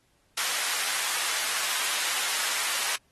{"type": "high-pass noise", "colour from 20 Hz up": "pink", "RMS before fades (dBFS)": -29, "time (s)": [0.37, 2.96], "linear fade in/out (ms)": 5, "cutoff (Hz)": 1300, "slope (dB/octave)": 12, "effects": ["pink hiss -68 dBFS RMS until 3.11 s", "AAC 32 kbps"]}